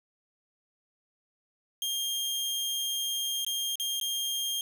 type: tone with dropouts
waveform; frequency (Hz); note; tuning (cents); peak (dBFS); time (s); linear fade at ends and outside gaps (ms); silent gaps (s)
sawtooth; 3213; G7; +42; -26; 1.82-4.61; 1; 3.448-3.465 / 3.756-3.798 / 4-4.012
effects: none